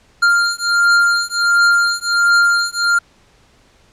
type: beating tone pair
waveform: square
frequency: 1396.9 / 1398.3 Hz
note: F6 / F6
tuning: 0 / +2 cents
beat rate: 1.4 Hz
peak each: -15 dBFS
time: 0.22-2.99 s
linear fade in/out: 10 ms
effects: pink hiss -52 dBFS RMS until 3.92 s + low-pass 7000 Hz 12 dB/octave